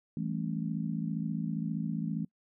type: chord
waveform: sine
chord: A dominant seventh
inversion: second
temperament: just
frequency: 165 / 198 / 220 / 275 Hz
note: E3 / G3 / A3 / C#4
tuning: +2 / +18 / 0 / -14 cents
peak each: -34 / -40 / -35 / -40 dBFS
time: 0.17-2.25 s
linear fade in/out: 2 ms
effects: noise-tail reverb RT60 0.1 s tail -25 dB re dry